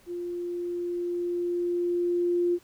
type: tone with level ramp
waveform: sine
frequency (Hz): 350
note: F4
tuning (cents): +4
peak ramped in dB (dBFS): -31 to -21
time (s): 0.06-2.59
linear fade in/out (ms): 50
effects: pink hiss -59 dBFS RMS until 2.63 s